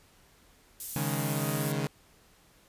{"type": "high-pass noise", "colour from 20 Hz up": "pink", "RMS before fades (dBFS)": -37, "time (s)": [0.8, 1.72], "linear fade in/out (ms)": 2, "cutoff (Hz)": 11000, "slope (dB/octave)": 12}
{"type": "chord", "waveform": "sawtooth", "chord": "C# suspended second", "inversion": "none", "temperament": "equal", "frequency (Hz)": [138.59, 155.56, 207.7], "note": ["C#3", "D#3", "G#3"], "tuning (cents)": [0, 0, 0], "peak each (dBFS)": [-28, -29, -32], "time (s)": [0.96, 1.87], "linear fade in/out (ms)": 0}
{"effects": ["pink hiss -61 dBFS RMS until 2.68 s", "resampled to 32000 Hz"]}